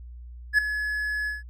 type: tone with ADSR envelope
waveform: triangle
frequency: 1700 Hz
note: G#6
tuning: 40 cents sharp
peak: -12 dBFS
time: 0.53-1.43 s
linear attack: 53 ms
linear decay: 6 ms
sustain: -12 dB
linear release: 160 ms
effects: added 60 Hz sine -39 dBFS peak until 1.49 s